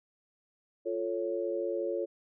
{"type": "chord", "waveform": "sine", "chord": "F augmented", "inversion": "none", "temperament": "equal", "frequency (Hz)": [349.2, 440, 554.4], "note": ["F4", "A4", "C#5"], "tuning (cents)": [0, 0, 0], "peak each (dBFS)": [-34, -35, -34], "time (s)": [0.85, 2.06], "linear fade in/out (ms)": 20, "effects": []}